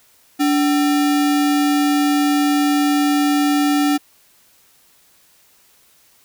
sine tone with sample-and-hold, 290 Hz, D4, 22 cents flat, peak -13 dBFS, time 0.39-3.98 s, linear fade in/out 20 ms, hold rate 1050 Hz, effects white hiss -54 dBFS RMS until 6.24 s

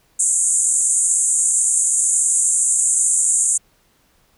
pink band-pass noise, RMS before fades -17 dBFS, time 0.19-3.58 s, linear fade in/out 10 ms, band 6900 to 9600 Hz, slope 96 dB/octave, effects pink hiss -59 dBFS RMS until 4.37 s

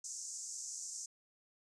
white band-pass noise, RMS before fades -45 dBFS, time 0.04-1.06 s, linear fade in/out 5 ms, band 5900 to 7700 Hz, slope 48 dB/octave, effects none

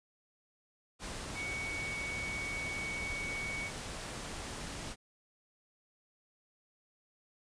sine tone in noise, 2238 Hz, C#7, 16 cents sharp, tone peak -37 dBFS, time 1.34-3.71 s, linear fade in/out 50 ms, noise pink, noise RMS -42 dBFS, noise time 0.99-4.96 s, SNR +2 dB, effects resampled to 22050 Hz

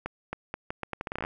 accelerating click train, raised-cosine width 0.5 ms, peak -17 dBFS, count 15, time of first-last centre 0.06-1.249 s, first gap 270 ms, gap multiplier 0.78, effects none

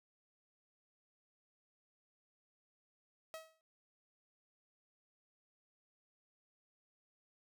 sawtooth tone with exponential decay, 641 Hz, E5, 49 cents flat, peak -39 dBFS, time 3.34-3.61 s, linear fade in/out 0 ms, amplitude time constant 57 ms, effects none

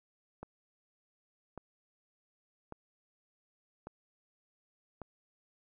click train, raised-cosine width 1 ms, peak -29 dBFS, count 5, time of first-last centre 0.43-5.017 s, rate 0.872 Hz, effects none

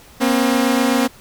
sawtooth tone pair together, 240.2 / 267.9 Hz, B3 / C4, -48 / +41 cents, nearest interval major second, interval 189 cents, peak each -13 dBFS, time 0.2-1.08 s, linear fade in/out 20 ms, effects pink hiss -45 dBFS RMS until 1.2 s

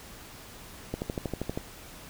click train, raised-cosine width 2 ms, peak -17 dBFS, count 9, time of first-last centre 0.94-1.575 s, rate 12.6 Hz, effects pink hiss -47 dBFS RMS until 2.09 s

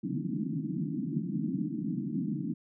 pink band-pass noise, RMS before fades -33 dBFS, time 0.03-2.54 s, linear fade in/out 10 ms, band 140 to 320 Hz, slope 96 dB/octave, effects none

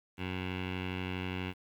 15% pulse tone with low-pass filter, 92.3 Hz, F#2, 4 cents flat, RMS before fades -37 dBFS, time 0.17-1.54 s, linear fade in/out 50 ms, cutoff 2700 Hz, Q 4.3, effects 10-bit

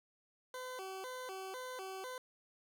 20% pulse tone with vibrato, 440 Hz, A4, in tune, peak -38 dBFS, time 0.54-2.18 s, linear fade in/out 2 ms, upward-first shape square, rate 2 Hz, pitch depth 250 cents each way, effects none

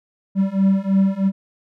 triangle beating tone pair, 192.2 / 195.3 Hz, G3 / G3, -34 / -6 cents, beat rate 3.1 Hz, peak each -16 / -15 dBFS, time 0.35-1.32 s, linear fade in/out 50 ms, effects none

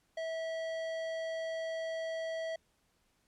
sine tone with tanh clipping, 650 Hz, E5, 24 cents flat, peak -37 dBFS, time 0.17-2.56 s, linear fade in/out 5 ms, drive 15 dB, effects pink hiss -74 dBFS RMS until 3.27 s + low-pass 12000 Hz 12 dB/octave

